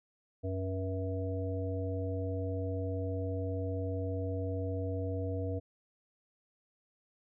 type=harmonic tone with a mistuned harmonic; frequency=93.5 Hz; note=F#2; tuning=19 cents sharp; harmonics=1 / 3 / 5 / 7; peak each=-34 / -40 / -39 / -43 dBFS; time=0.43-5.6 s; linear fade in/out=20 ms; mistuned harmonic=5; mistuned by=+40 cents; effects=none